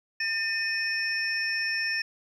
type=tone cluster; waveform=sine; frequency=1804 / 2510 / 5380 Hz; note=A6 / D#7 / E8; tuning=+43 / +15 / +34 cents; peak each=-28 / -31 / -31 dBFS; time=0.2-2.02 s; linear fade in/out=5 ms; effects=tanh soft clip ceiling -18 dBFS + 10-bit